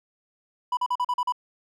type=tone bursts; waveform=triangle; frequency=987.8 Hz; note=B5; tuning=in tune; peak=-20 dBFS; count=7; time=0.72-1.323 s; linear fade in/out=5 ms; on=51 ms; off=41 ms; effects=none